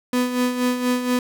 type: tone with tremolo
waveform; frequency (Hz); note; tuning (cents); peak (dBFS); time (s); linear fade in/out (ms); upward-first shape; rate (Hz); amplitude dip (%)
35% pulse; 248.8; B3; +13; -15; 0.13-1.19; 2; sine; 4.2; 60
effects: none